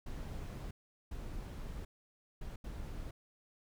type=noise bursts at uneven times; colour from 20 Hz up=brown; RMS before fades=-43 dBFS; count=4; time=0.06-0.71 / 1.11-1.85 / 2.41-2.56 / 2.64-3.11 s; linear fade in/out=5 ms; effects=none

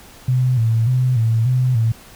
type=tone with vibrato; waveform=sine; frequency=120 Hz; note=B2; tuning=49 cents flat; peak=-13 dBFS; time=0.28-1.92 s; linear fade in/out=5 ms; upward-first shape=square; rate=1.7 Hz; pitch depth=100 cents each way; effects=pink hiss -43 dBFS RMS until 2.15 s

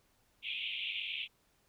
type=band-pass noise; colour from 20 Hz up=pink; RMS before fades=-39 dBFS; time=0.42-1.28 s; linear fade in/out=50 ms; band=2300 to 3500 Hz; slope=96 dB/octave; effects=pink hiss -72 dBFS RMS until 1.68 s

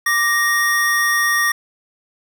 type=tone pair together; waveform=square; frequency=1174.7 / 1865.8 Hz; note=D6 / A#6; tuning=0 / +1 cents; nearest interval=minor sixth; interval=801 cents; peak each=-22 / -16 dBFS; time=0.06-1.52 s; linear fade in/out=5 ms; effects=none

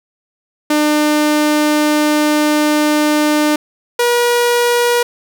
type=tone pair in turn; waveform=sawtooth; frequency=300 / 480.6 Hz; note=D4 / B4; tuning=+37 / -47 cents; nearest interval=minor sixth; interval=816 cents; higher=second; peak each=-7 dBFS; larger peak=neither; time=0.7-3.56 / 3.99-5.03 s; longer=first; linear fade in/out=5 ms; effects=none

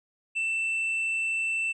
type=tone; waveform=triangle; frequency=2668 Hz; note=E7; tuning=20 cents sharp; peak=-24 dBFS; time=0.35-1.73 s; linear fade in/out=20 ms; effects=resampled to 24000 Hz

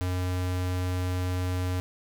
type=tone; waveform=square; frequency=90.9 Hz; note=F#2; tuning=30 cents flat; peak=-27 dBFS; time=0.01-1.8 s; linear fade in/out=0 ms; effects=none

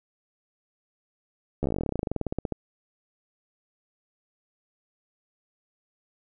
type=slowing click train; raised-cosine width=2 ms; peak=-14 dBFS; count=27; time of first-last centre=1.63-2.523 s; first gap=13 ms; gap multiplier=1.07; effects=none

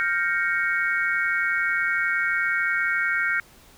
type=chord; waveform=sine; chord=G half-diminished seventh; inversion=third; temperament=equal; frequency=1396.9 / 1568 / 1864.7 / 2217 Hz; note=F6 / G6 / Bb6 / Db7; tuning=0 / 0 / 0 / 0 cents; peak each=-26 / -26 / -27 / -27 dBFS; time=0-3.4 s; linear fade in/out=0 ms; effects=pink hiss -52 dBFS RMS until 3.77 s

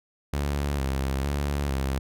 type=tone with vibrato; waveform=sawtooth; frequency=69.3 Hz; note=C#2; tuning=in tune; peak=-21 dBFS; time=0.33-1.99 s; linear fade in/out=5 ms; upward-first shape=square; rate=1.1 Hz; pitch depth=52 cents each way; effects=none

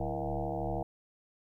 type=tone with frequency modulation; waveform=sine; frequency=401.8 Hz; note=G4; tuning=43 cents sharp; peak=-31 dBFS; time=0-0.83 s; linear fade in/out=5 ms; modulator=72.8 Hz; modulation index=5.3; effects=12-bit

